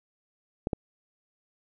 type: clicks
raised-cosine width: 2 ms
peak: -14 dBFS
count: 2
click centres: 0.671 / 0.732 s
effects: none